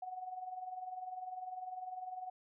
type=tone with tremolo; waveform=sine; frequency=740 Hz; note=F#5; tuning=in tune; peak=-38 dBFS; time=0.02-2.3 s; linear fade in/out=5 ms; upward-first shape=triangle; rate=20 Hz; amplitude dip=75%; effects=none